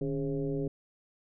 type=tone with frequency modulation; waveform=sine; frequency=280 Hz; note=C#4; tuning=18 cents sharp; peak=-29 dBFS; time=0.01-0.68 s; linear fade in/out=5 ms; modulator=130 Hz; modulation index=1.5; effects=none